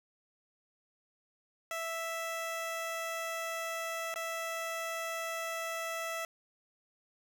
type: tone with dropouts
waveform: 15% pulse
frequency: 659.3 Hz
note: E5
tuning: in tune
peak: -29 dBFS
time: 1.71-6.25 s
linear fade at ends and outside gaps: 1 ms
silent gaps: 4.141-4.159 s
effects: none